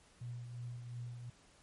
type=tone with tremolo; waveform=sine; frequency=120.8 Hz; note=B2; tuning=38 cents flat; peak=-40 dBFS; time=0.21-1.3 s; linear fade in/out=5 ms; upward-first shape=triangle; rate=2.8 Hz; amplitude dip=50%; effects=pink hiss -65 dBFS RMS until 1.62 s + MP3 48 kbps